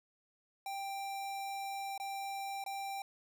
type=tone with dropouts; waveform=square; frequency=787 Hz; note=G5; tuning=7 cents sharp; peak=-39 dBFS; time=0.66-3.02 s; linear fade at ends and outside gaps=2 ms; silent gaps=1.978-1.999 / 2.64-2.662 s; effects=none